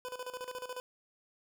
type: tone with tremolo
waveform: 25% pulse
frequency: 502 Hz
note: B4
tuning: 28 cents sharp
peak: -34 dBFS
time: 0.05-0.8 s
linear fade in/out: 0 ms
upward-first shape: square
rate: 14 Hz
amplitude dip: 75%
effects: none